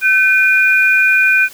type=tone pair together; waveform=sine; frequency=1528.8 / 2436 Hz; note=G6 / D#7; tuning=-44 / -37 cents; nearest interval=minor sixth; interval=807 cents; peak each=-11 dBFS; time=0.01-1.49 s; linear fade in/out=50 ms; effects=white hiss -38 dBFS RMS until 1.53 s